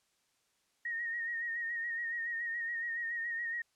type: tone with vibrato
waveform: sine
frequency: 1864.7 Hz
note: A#6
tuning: in tune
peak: -34 dBFS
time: 0.85-3.62 s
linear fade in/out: 5 ms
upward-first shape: sine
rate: 7.1 Hz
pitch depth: 41 cents each way
effects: white hiss -75 dBFS RMS until 3.75 s + low-pass 9000 Hz 12 dB/octave